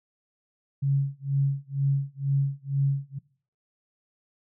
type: tone with tremolo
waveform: sine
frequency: 138.59 Hz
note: C#3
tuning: in tune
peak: -19 dBFS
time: 0.82-3.19 s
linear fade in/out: 10 ms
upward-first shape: sine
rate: 2.1 Hz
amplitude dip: 100%
effects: noise-tail reverb RT60 0.5 s tail -22 dB re dry